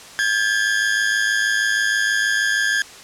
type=tone pair together; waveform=40% pulse; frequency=1606.7 / 1713 Hz; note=G6 / A6; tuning=+42 / -47 cents; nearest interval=minor second; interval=111 cents; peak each=-18 / -20 dBFS; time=0.19-2.82 s; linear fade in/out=0 ms; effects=white hiss -40 dBFS RMS until 3.03 s + low-pass 8000 Hz 12 dB/octave